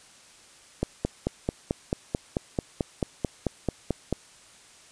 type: click train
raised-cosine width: 2 ms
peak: -11 dBFS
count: 16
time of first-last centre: 0.83-4.127 s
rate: 4.55 Hz
effects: white hiss -53 dBFS RMS until 4.91 s + resampled to 22050 Hz